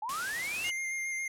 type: linear sweep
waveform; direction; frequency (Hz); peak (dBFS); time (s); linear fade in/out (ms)
sine; up; 816 to 2960; -33; 0.02-0.71; 5
type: noise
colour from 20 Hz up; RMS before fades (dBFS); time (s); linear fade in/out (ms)
white; -39; 0.09-0.7; 2
type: tone with vibrato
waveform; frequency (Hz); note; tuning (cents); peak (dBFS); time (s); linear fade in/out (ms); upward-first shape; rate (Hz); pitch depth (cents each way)
square; 2113; C7; +16; -33; 0.64-1.28; 5; square; 7.3; 11
effects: low-pass 11000 Hz 12 dB/octave